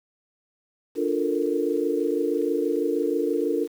sine chord, Bb major seventh, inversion first, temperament equal, 293.7 / 349.2 / 440 / 466.2 Hz, D4 / F4 / A4 / Bb4, 0 / 0 / 0 / 0 cents, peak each -27 dBFS, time 0.95-3.68 s, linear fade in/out 50 ms, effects 8-bit

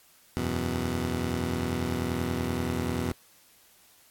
15% pulse chord, E suspended second, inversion none, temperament just, 82.41 / 92.71 / 123.61 Hz, E2 / F#2 / B2, 0 / +4 / +2 cents, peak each -25 / -29 / -27 dBFS, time 0.37-3.12 s, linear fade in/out 0 ms, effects white hiss -59 dBFS RMS until 4.1 s + AAC 64 kbps

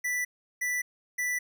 square tone bursts, 1975.5 Hz, B6, in tune, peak -28 dBFS, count 3, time 0.04-1.39 s, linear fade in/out 10 ms, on 210 ms, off 360 ms, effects none

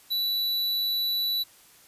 square tone, 3951 Hz, B7, in tune, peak -25 dBFS, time 0.1-1.44 s, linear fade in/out 20 ms, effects white hiss -55 dBFS RMS until 1.87 s + resampled to 32000 Hz

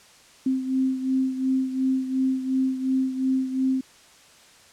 sine beating tone pair, 261.6 / 264.4 Hz, C4 / C4, 0 / +18 cents, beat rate 2.8 Hz, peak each -22 / -28 dBFS, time 0.46-3.81 s, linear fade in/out 5 ms, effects white hiss -52 dBFS RMS until 4.72 s + low-pass 8000 Hz 12 dB/octave

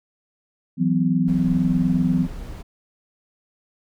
sine chord, E suspended second, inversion none, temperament equal with one note detuned, 164.81 / 185 / 253.2 Hz, E3 / F#3 / B3, 0 / 0 / +43 cents, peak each -21 dBFS, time 0.77-2.28 s, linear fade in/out 50 ms
brown noise, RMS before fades -34 dBFS, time 1.27-2.63 s, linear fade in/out 20 ms
effects none

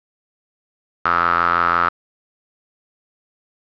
sawtooth tone with band-pass filter, 85.9 Hz, F2, 28 cents flat, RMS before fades -17 dBFS, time 1.05-1.89 s, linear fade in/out 5 ms, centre 1300 Hz, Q 8.5, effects resampled to 11025 Hz + 7-bit

